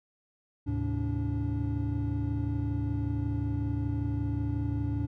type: tone cluster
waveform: triangle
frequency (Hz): 75.5 / 107 / 132.3 / 288.1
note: D2 / A2 / C3 / D4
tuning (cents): +48 / -48 / +20 / -33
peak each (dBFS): -32 / -29 / -36 / -32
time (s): 0.66-5.07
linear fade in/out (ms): 20
effects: none